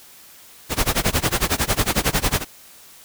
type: noise with tremolo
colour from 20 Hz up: pink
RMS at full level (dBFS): -17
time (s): 0.69-2.45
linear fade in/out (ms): 50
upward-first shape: sine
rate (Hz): 11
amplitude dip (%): 95
effects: white hiss -46 dBFS RMS until 3.04 s